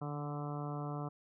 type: harmonic tone with a mistuned harmonic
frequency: 146.1 Hz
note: D3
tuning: 9 cents flat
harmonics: 1 / 2 / 3 / 4 / 5 / 6 / 7 / 8 / 9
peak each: -39 / -45 / -48 / -50 / -47 / -55 / -50 / -51 / -52 dBFS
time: 0.01-1.09 s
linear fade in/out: 10 ms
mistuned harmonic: 1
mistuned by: +22 cents
effects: none